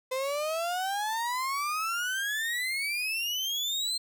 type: exponential sweep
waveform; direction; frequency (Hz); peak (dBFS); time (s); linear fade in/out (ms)
35% pulse; up; 510 to 4186; -27; 0.11-3.98; 10
effects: none